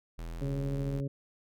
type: tone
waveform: square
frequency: 41.49 Hz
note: E1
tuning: 12 cents sharp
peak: -38 dBFS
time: 0.18-1.01 s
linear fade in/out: 10 ms
type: harmonic tone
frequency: 138.59 Hz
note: C#3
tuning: in tune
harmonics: 1 / 2 / 3 / 4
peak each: -32 / -38 / -42 / -44 dBFS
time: 0.41-1.08 s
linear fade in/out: 10 ms
effects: none